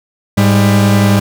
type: tone pair together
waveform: 45% pulse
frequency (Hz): 104.64 / 198.5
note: G#2 / G3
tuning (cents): +14 / +22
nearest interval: major seventh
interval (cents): 1108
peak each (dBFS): -10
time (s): 0.37-1.2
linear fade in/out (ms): 10
effects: none